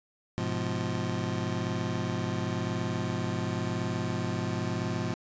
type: chord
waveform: 25% pulse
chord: F diminished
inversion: first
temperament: just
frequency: 104.77 / 125.72 / 174.61 Hz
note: Ab2 / Cb3 / F3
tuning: +16 / +31 / 0 cents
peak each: -30 dBFS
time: 0.38-5.14 s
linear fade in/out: 0 ms
effects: resampled to 16000 Hz